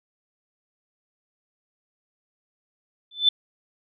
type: tone with exponential growth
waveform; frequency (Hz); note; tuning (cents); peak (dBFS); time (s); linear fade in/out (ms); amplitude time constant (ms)
sine; 3520; A7; 0; -11; 3.11-3.29; 5; 38
effects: none